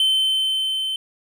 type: tone with level ramp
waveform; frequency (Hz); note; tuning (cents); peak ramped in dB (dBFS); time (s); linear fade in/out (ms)
triangle; 3080; G7; -31; -13 to -21; 0-0.96; 2
effects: none